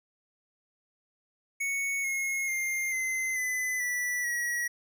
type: tone with pitch steps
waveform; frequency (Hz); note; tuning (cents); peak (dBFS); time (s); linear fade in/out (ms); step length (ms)
square; 2217 / 2164 / 2112 / 2061 / 2012 / 1963.7 / 1916.7; C#7 / C#7 / C7 / C7 / B6 / B6 / A#6; 0 / -42 / +16 / -27 / +32 / -10 / +48; -29; 1.6-4.68; 10; 440
effects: none